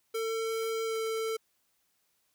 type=tone with pitch glide; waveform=square; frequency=449 to 445.4 Hz; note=A4 to A4; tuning=+35 to +21 cents; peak=-31 dBFS; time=0.14-1.37 s; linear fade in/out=10 ms; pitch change=-14 cents; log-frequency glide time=0.86-0.96 s; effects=white hiss -74 dBFS RMS until 2.34 s